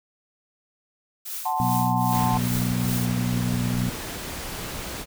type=noise with tremolo; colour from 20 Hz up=blue; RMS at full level=-31 dBFS; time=1.25-3.06 s; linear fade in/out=10 ms; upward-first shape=triangle; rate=2.5 Hz; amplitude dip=90%
type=chord; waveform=sine; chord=F# diminished; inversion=none; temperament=equal; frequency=740 / 880 / 1046.5 Hz; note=F#5 / A5 / C6; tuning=0 / 0 / 0 cents; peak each=-27 / -25 / -29 dBFS; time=1.45-2.38 s; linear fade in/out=10 ms
type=harmonic tone; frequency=60.8 Hz; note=B1; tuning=26 cents flat; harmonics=2 / 3 / 4; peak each=-25 / -27 / -28 dBFS; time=1.6-3.9 s; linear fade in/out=0 ms
type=noise; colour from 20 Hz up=pink; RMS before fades=-33 dBFS; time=2.1-5.06 s; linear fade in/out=50 ms
effects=none